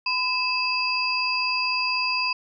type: tone cluster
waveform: sine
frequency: 1009 / 2604 / 4832 Hz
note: B5 / E7 / D8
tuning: +37 / -22 / +48 cents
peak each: -28 / -25 / -26 dBFS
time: 0.06-2.33 s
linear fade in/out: 5 ms
effects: none